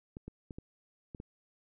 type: clicks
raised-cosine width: 3 ms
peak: -30 dBFS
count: 6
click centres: 0.169 / 0.28 / 0.508 / 0.585 / 1.148 / 1.201 s
effects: none